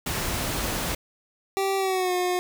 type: noise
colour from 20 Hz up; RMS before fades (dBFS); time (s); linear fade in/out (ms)
pink; -28; 0.06-0.95; 5
type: tone with pitch glide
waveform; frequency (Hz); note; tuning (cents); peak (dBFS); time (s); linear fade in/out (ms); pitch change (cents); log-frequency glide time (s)
25% pulse; 388.8 to 360.7; G4 to F#4; -14 to -44; -19; 1.57-2.39; 0; -130; 1.77-2.13
effects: none